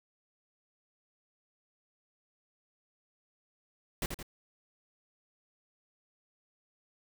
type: noise with echo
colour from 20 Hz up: pink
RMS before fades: -33 dBFS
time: 4.02-4.06 s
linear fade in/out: 2 ms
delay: 84 ms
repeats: 2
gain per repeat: -5 dB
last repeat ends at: 4.228 s
effects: none